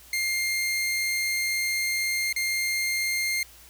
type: tone with dropouts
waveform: sawtooth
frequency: 2114 Hz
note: C7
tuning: 17 cents sharp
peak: -21 dBFS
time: 0.13-3.43 s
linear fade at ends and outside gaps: 2 ms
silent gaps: 2.327-2.362 s
effects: added 60 Hz sine -55 dBFS peak until 3.69 s + white hiss -51 dBFS RMS until 3.69 s